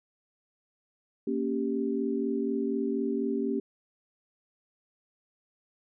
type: chord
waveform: sine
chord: G diminished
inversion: first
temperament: equal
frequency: 233.1 / 277.2 / 392 Hz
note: Bb3 / Db4 / G4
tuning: 0 / 0 / 0 cents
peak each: -31 dBFS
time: 1.27-3.6 s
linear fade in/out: 5 ms
effects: none